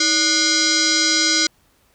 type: tone with frequency modulation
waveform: sine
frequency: 320 Hz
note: D#4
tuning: 49 cents sharp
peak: -14 dBFS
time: 0-1.47 s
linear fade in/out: 5 ms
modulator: 896 Hz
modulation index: 6.7
effects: pink hiss -59 dBFS RMS until 1.94 s